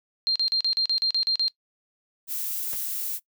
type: tone bursts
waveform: sine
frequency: 4186 Hz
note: C8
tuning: in tune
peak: -20 dBFS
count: 10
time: 0.27-1.481 s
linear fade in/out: 0 ms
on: 86 ms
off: 39 ms
type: noise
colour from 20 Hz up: violet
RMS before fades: -30 dBFS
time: 2.27-3.2 s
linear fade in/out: 50 ms
type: noise with exponential decay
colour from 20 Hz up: pink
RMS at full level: -37 dBFS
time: 2.73-2.81 s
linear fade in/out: 1 ms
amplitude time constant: 16 ms
effects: noise-tail reverb RT60 0.1 s tail -21 dB re dry